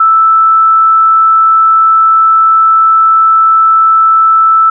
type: tone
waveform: sine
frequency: 1318.5 Hz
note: E6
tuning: in tune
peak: -3 dBFS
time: 0-4.7 s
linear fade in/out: 5 ms
effects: none